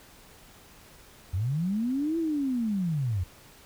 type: linear two-way sweep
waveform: sine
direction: up then down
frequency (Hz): 82.7 to 336.3 to 82.7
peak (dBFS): -25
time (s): 1.33-3.24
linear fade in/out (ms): 10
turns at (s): 2.18
effects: pink hiss -53 dBFS RMS until 3.65 s